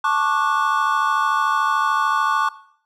triangle chord, D major seventh, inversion second, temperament just, 881 / 1101.2 / 1174.7 / 1468.3 Hz, A5 / C#6 / D6 / F#6, +2 / -12 / 0 / -14 cents, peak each -22 / -19 / -20 / -22 dBFS, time 0.04-2.49 s, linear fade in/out 5 ms, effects noise-tail reverb RT60 0.6 s tail -18 dB re dry

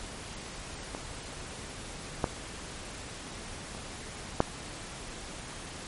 clicks, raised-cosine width 1 ms, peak -21 / -11 / -27 / -7 dBFS, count 4, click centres 0.949 / 2.242 / 3.749 / 4.404 s, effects pink hiss -42 dBFS RMS until 5.87 s + MP3 48 kbps

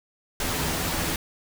pink noise with comb filter, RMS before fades -27 dBFS, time 0.4-1.16 s, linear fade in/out 2 ms, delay 12 ms, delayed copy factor +0.5, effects none

